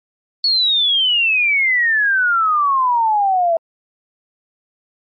sine exponential sweep, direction down, 4432 to 653 Hz, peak -12 dBFS, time 0.44-3.57 s, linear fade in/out 2 ms, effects MP3 48 kbps

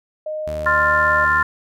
sine tone with pitch glide, 617 to 608.9 Hz, D#5 to D#5, -15 to -38 cents, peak -23 dBFS, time 0.26-1.25 s, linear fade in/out 5 ms, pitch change -23 cents, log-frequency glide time 0.49-0.84 s
sawtooth tone with vibrato, 76 Hz, D#2, 40 cents flat, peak -25 dBFS, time 0.47-1.43 s, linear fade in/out 5 ms, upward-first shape sine, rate 2.2 Hz, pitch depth 24 cents each way
sine chord, F major, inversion second, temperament equal with one note detuned, 1046.5 / 1396.9 / 1769.2 Hz, C6 / F6 / A6, 0 / 0 / +9 cents, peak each -18 dBFS, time 0.66-1.43 s, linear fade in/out 5 ms
effects none

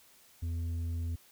triangle tone with tanh clipping, 83.8 Hz, E2, 29 cents sharp, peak -33 dBFS, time 0.42-1.16 s, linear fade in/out 10 ms, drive 10 dB, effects white hiss -61 dBFS RMS until 1.31 s

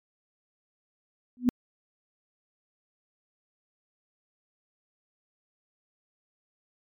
sine tone with exponential growth, 246.9 Hz, B3, in tune, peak -14 dBFS, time 1.37-1.49 s, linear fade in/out 0 ms, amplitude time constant 24 ms, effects MP3 96 kbps

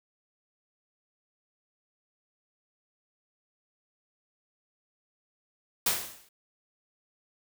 white noise with exponential decay, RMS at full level -23 dBFS, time 5.86-6.29 s, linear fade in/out 5 ms, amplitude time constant 92 ms, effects none

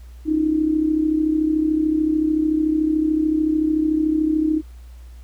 sine tone with amplitude modulation, 311.1 Hz, D#4, in tune, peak -13 dBFS, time 0.25-4.62 s, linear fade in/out 50 ms, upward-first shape sine, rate 33.6 Hz, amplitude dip 65%, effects added 60 Hz sine -37 dBFS peak until 5.23 s + pink hiss -56 dBFS RMS until 5.23 s

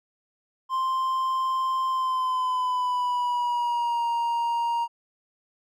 triangle tone with pitch glide, 1046.5 to 937.7 Hz, C6 to A#5, 0 to +10 cents, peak -21 dBFS, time 0.69-4.88 s, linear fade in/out 50 ms, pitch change -190 cents, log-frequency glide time 1.88-4.06 s, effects none

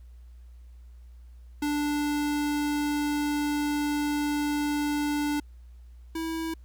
square tone pair in turn, 293.7 / 325.4 Hz, D4 / E4, 0 / -22 cents, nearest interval major second, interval 178 cents, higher second, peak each -26 / -30 dBFS, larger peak first, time 1.62-5.4 / 6.15-6.54 s, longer first, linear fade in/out 5 ms, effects added 60 Hz sine -45 dBFS peak until 6.64 s + pink hiss -70 dBFS RMS until 6.64 s

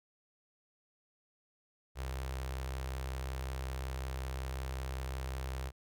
sawtooth tone with notch filter, 65.41 Hz, C2, in tune, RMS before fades -39 dBFS, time 1.95-5.72 s, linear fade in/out 50 ms, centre 230 Hz, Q 0.79, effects none

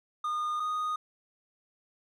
triangle tone pair in turn, 1221 / 1237.3 Hz, D#6 / D#6, -33 / -10 cents, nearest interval unison, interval 23 cents, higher second, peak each -27 dBFS, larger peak neither, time 0.24-0.6 / 0.6-0.96 s, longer neither, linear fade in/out 5 ms, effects none

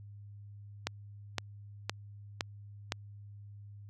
click train, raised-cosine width 0.2 ms, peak -14 dBFS, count 5, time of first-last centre 0.87-2.921 s, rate 1.95 Hz, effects added 102 Hz sine -47 dBFS peak until 3.89 s

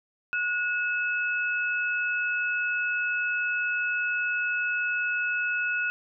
sine tone pair together, 1456.4 / 2595 Hz, F#6 / E7, -28 / -28 cents, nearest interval minor seventh, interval 1000 cents, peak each -26 / -30 dBFS, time 0.33-5.9 s, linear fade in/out 0 ms, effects none

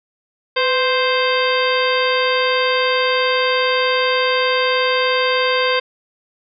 harmonic tone with a mistuned harmonic, 523.3 Hz, C5, in tune, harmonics 1 / 2 / 3 / 4 / 5 / 6 / 7 / 9, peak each -18 / -21 / -23 / -24 / -25 / -26 / -26 / -28 dBFS, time 0.56-5.8 s, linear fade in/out 10 ms, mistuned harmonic 1, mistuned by -61 cents, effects none

